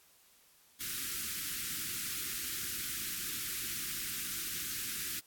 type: band-stop noise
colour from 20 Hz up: white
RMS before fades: -38 dBFS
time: 0.8-5.2 s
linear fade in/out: 10 ms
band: 370 to 1300 Hz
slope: 48 dB/octave
effects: white hiss -64 dBFS RMS until 5.26 s + AAC 64 kbps